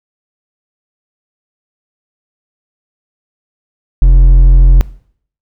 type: tone with hard clipping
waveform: triangle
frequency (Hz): 43.49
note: F1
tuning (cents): -6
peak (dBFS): -3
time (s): 4.02-4.81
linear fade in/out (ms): 0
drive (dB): 8
effects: noise-tail reverb RT60 0.6 s tail -20 dB re dry